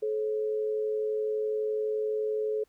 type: tone pair together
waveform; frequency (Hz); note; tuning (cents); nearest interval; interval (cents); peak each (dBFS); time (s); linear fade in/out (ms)
sine; 430.2 / 542; A4 / C#5; -39 / -39; major third; 400; -27 / -37; 0.02-2.64; 10
effects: pink hiss -70 dBFS RMS until 2.68 s